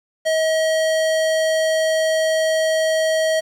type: tone with low-pass filter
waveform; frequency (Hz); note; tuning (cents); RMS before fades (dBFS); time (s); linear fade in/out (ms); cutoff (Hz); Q
square; 637; D#5; +41; -18; 0.25-3.41; 20; 10000; 0.62
effects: 8-bit